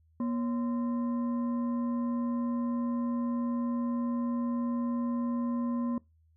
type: tone with frequency modulation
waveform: sine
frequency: 239.6 Hz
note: A#3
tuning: 48 cents sharp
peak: -28 dBFS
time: 0.2-5.98 s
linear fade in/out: 2 ms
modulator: 794 Hz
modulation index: 0.37
effects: noise-tail reverb RT60 0.2 s tail -22 dB re dry + added 80 Hz sine -62 dBFS peak until 6.36 s